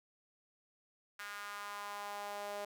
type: tone with high-pass filter sweep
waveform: sawtooth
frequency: 204.3 Hz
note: G#3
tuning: 28 cents flat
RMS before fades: -44 dBFS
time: 1.19-2.65 s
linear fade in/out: 5 ms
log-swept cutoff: 1500 to 600 Hz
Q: 2.7
effects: none